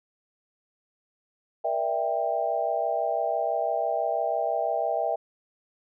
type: chord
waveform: sine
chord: E half-diminished seventh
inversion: second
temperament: just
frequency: 474.7 / 593.3 / 659.3 / 791.1 Hz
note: Bb4 / D5 / E5 / G5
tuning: +31 / +18 / 0 / +16 cents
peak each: -33 / -31 / -27 / -29 dBFS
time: 1.64-5.16 s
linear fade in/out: 10 ms
effects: none